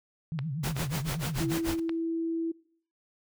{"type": "tone with vibrato", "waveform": "sine", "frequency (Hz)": 147.5, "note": "D3", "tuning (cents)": 8, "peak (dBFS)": -30, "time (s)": [0.32, 1.57], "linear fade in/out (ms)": 0, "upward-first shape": "triangle", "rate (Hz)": 8.4, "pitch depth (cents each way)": 260}
{"type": "click train", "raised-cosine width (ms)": 0.3, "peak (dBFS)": -21, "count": 5, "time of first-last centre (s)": [0.39, 1.894], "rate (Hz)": 2.66}
{"type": "noise with tremolo", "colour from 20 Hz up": "pink", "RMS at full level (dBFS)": -32, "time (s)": [0.63, 1.8], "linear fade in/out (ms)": 10, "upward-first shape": "sine", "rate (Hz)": 6.8, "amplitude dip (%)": 95}
{"type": "tone", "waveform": "sine", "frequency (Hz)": 329.6, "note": "E4", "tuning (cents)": 0, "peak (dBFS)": -28, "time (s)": [1.4, 2.52], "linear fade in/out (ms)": 10}
{"effects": ["noise-tail reverb RT60 0.6 s tail -23 dB re dry"]}